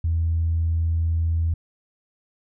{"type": "tone", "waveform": "sine", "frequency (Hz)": 82.41, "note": "E2", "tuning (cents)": 0, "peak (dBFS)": -18, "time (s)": [0.04, 1.54], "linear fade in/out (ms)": 5, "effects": ["tanh soft clip ceiling -14 dBFS"]}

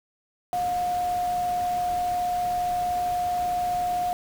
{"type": "tone in noise", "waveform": "sine", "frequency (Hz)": 715, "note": "F5", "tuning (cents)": 41, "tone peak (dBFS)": -23, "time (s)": [0.53, 4.13], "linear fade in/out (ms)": 0, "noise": "pink", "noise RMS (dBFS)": -40, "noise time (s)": [0.53, 4.13], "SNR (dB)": 14, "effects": []}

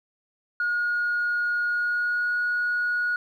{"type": "tone with pitch glide", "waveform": "sine", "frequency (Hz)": [1438, 1452.2], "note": ["F#6", "F#6"], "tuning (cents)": [-50, -33], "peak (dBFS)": -21, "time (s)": [0.6, 3.16], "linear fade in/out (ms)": 2, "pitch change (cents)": 17, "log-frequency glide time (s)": [1.67, 2.38], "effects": ["tanh soft clip ceiling -19 dBFS", "10-bit"]}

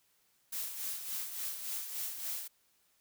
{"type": "noise with tremolo", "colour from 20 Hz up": "blue", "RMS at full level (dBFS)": -37, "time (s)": [0.52, 2.48], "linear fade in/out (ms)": 10, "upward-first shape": "sine", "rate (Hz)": 3.5, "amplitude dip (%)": 55, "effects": ["white hiss -72 dBFS RMS until 3 s"]}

